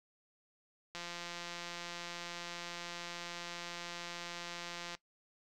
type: click train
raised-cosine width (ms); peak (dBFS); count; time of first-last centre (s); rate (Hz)
0.2; -26; 693; 0.95-4.95; 173
effects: noise-tail reverb RT60 0.1 s tail -19 dB re dry